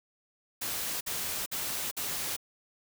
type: noise bursts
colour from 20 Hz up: white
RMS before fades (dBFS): -34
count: 4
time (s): 0.61-2.366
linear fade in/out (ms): 10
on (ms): 400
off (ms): 52
effects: none